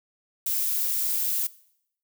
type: noise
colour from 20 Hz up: violet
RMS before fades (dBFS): -26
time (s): 0.46-1.47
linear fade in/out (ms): 5
effects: noise-tail reverb RT60 0.7 s tail -20 dB re dry